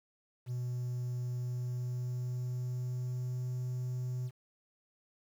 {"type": "tone with pitch glide", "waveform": "triangle", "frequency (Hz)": [123.47, 125.7], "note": ["B2", "B2"], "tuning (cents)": [0, 31], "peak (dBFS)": -31, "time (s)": [0.46, 4.31], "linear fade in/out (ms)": 50, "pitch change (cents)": 31, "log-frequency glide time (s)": [1.33, 3.5], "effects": ["tanh soft clip ceiling -27 dBFS", "10-bit"]}